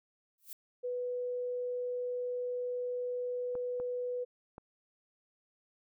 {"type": "noise with exponential growth", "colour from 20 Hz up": "violet", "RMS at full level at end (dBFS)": -40, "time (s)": [0.38, 0.53], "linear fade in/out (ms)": 1, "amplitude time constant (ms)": 31}
{"type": "tone", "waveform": "sine", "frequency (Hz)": 493.9, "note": "B4", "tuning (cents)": 0, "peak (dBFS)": -33, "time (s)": [0.83, 4.25], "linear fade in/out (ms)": 20}
{"type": "clicks", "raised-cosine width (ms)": 1, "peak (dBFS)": -32, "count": 3, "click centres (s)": [3.553, 3.8, 4.581]}
{"effects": []}